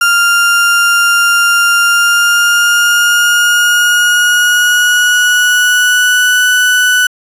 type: tone with pitch glide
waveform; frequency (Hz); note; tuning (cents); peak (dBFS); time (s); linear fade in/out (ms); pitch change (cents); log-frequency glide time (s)
35% pulse; 1396.9 to 1488.5; F6 to F#6; 0 to +10; -5; 0.01-7.07; 5; +110; 1.83-6.47
effects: resampled to 32000 Hz + 7-bit